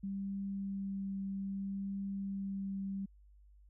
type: tone with vibrato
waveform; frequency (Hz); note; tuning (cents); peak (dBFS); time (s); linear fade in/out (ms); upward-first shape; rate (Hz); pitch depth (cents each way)
sine; 195.9; G3; -1; -36; 0.03-3.06; 10; triangle; 0.63; 10
effects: added 50 Hz sine -58 dBFS peak until 3.69 s

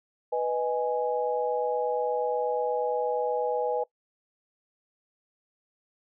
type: chord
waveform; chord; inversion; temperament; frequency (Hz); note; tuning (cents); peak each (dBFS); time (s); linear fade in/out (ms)
sine; G# minor; first; equal; 493.9 / 622.3 / 830.6; B4 / D#5 / G#5; 0 / 0 / 0; -27 / -32 / -30; 0.32-3.84; 10
effects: noise-tail reverb RT60 0.1 s tail -21 dB re dry

